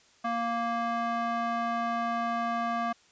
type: tone with band-pass filter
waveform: square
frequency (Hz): 233.1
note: A#3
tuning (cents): 0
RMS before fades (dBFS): -30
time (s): 0.24-2.93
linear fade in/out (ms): 10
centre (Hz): 1000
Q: 1.9
effects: white hiss -61 dBFS RMS until 3.11 s + resampled to 16000 Hz